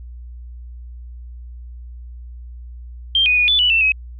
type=tone with pitch steps; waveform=sine; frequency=3172 / 2482 / 2458 / 3479 / 2956 / 2677 / 2549 Hz; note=G7 / D#7 / D#7 / A7 / F#7 / E7 / D#7; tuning=+20 / -5 / -22 / -20 / -2 / +26 / +41 cents; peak=-12 dBFS; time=3.15-3.92 s; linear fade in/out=2 ms; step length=110 ms; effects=added 60 Hz sine -32 dBFS peak until 4.19 s